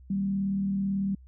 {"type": "tone with frequency modulation", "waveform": "sine", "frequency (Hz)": 195.7, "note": "G3", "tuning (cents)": -3, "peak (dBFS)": -25, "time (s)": [0.1, 1.15], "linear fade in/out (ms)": 5, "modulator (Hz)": 38.1, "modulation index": 0.3, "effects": ["added 64 Hz sine -48 dBFS peak until 1.27 s"]}